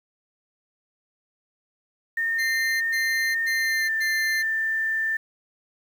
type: tone with pitch glide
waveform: sine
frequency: 1824 to 1782.3 Hz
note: A#6 to A6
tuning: -38 to +22 cents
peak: -22 dBFS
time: 2.17-5.17 s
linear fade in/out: 5 ms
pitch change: -40 cents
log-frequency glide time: 3.57-3.92 s
type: tone bursts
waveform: 25% pulse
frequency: 2086 Hz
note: C7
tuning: 6 cents flat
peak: -24 dBFS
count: 4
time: 2.38-4.43 s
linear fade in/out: 20 ms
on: 430 ms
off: 110 ms
effects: 8-bit